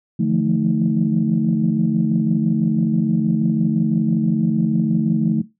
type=tone cluster; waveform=sine; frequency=148.5 / 167.8 / 173.9 / 220.1 / 315.6 Hz; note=D3 / E3 / F3 / A3 / D#4; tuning=+20 / +31 / -7 / +1 / +25 cents; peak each=-22 / -24 / -21 / -18 / -26 dBFS; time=0.19-5.42 s; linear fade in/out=10 ms; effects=noise-tail reverb RT60 0.2 s tail -17 dB re dry + tanh soft clip ceiling -5 dBFS